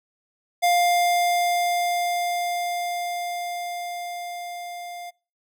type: tone with level ramp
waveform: square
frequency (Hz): 702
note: F5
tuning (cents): +9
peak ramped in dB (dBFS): -17 to -35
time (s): 0.62-5.11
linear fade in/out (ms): 20
effects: noise-tail reverb RT60 0.4 s tail -26 dB re dry